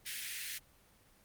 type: high-pass noise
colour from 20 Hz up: pink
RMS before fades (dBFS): -41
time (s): 0.05-0.59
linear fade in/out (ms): 20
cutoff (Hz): 1700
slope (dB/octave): 48
effects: pink hiss -65 dBFS RMS until 1.24 s + Opus 24 kbps